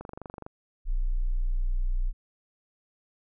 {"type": "click train", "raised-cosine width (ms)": 1, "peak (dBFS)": -25, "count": 12, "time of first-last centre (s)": [0.01, 0.465], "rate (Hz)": 24.2}
{"type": "tone", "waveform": "sine", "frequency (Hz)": 30.37, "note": "B0", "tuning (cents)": -28, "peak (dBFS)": -23, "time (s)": [0.85, 2.13], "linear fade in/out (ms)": 50}
{"effects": []}